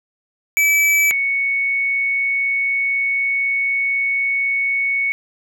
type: tone pair in turn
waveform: square / sine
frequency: 2301 / 2219 Hz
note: D7 / C#7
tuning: -36 / +1 cents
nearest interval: minor second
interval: 63 cents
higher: first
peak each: -13 / -16 dBFS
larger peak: first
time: 0.57-1.11 / 1.11-5.12 s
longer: second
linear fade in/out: 0 ms
effects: none